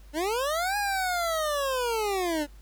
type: linear two-way sweep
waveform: 25% pulse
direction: up then down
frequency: 283.4 to 830.6 to 283.4 Hz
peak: -22 dBFS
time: 0.13-2.47 s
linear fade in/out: 50 ms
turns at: 0.77 s
effects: added 50 Hz sine -46 dBFS peak until 2.61 s + pink hiss -60 dBFS RMS until 2.61 s